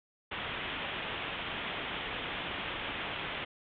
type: low-pass noise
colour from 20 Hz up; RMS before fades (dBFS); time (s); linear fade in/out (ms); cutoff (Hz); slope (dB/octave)
white; -38; 0.31-3.45; 10; 3500; 96
effects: none